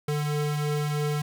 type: tone pair together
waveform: square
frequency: 148.56 / 442.6 Hz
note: D3 / A4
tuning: +20 / +10 cents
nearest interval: octave + perfect fifth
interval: 1890 cents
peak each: -26 / -35 dBFS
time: 0.08-1.22 s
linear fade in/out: 5 ms
effects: none